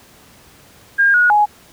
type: tone with pitch steps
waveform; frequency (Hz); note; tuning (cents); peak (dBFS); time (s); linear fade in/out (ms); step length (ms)
sine; 1612 / 1452 / 835; G6 / F#6 / G#5; +48 / -33 / +9; -9; 0.98-1.46; 20; 160
effects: pink hiss -46 dBFS RMS until 1.72 s + high-pass 60 Hz 12 dB/octave